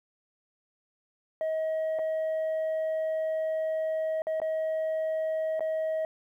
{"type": "tone with dropouts", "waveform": "sine", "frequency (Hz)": 635, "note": "D#5", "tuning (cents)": 35, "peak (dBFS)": -24, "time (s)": [1.41, 6.05], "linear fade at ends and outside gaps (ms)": 1, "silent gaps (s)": [[1.988, 1.992], [4.22, 4.269], [4.401, 4.417], [5.595, 5.606]], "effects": ["tanh soft clip ceiling -26 dBFS", "11-bit"]}